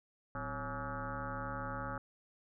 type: tone with frequency modulation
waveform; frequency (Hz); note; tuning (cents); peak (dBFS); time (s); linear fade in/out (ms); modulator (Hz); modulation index
sine; 699; F5; +1; -37; 0.35-1.98; 2; 147; 5.3
effects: none